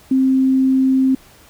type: tone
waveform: sine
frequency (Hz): 263.5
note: C4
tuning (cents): +12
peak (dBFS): -11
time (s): 0.11-1.15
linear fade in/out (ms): 5
effects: pink hiss -47 dBFS RMS until 1.49 s